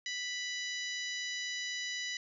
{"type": "harmonic tone", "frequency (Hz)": 988, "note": "B5", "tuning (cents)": 0, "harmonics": [2, 3, 4, 5, 6, 7], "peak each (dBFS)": [-39, -43, -42, -46, -45, -50], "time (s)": [0.06, 2.17], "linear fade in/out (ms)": 2, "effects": []}